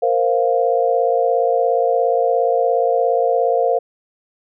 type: chord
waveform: sine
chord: Bb suspended second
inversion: none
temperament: equal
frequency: 466.2 / 523.3 / 698.5 Hz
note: Bb4 / C5 / F5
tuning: 0 / 0 / 0 cents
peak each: -18 dBFS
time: 0.02-3.79 s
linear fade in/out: 10 ms
effects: none